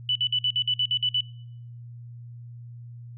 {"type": "tone bursts", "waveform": "sine", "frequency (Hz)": 2978, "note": "F#7", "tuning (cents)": 11, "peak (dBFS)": -21, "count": 10, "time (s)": [0.09, 1.207], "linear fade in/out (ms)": 2, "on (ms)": 64, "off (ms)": 53, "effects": ["noise-tail reverb RT60 0.7 s tail -24 dB re dry", "added 119 Hz sine -39 dBFS peak until 3.17 s"]}